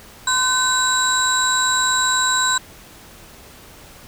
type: tone cluster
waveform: sine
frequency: 1025 / 1525 / 3932 / 7620 Hz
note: C6 / G6 / B7 / A#8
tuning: -36 / -48 / -8 / +37 cents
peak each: -20 dBFS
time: 0.27-2.58 s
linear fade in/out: 5 ms
effects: tanh soft clip ceiling -9 dBFS + pink hiss -43 dBFS RMS until 4.07 s